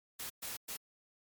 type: noise bursts at uneven times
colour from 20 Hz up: white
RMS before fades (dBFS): -42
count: 3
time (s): 0.19-0.3 / 0.42-0.57 / 0.68-0.77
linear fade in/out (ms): 10
effects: MP3 96 kbps